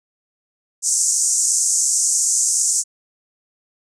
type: band-pass noise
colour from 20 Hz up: white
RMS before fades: -18 dBFS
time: 0.82-2.84 s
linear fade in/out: 50 ms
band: 6100 to 8500 Hz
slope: 48 dB/octave
effects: none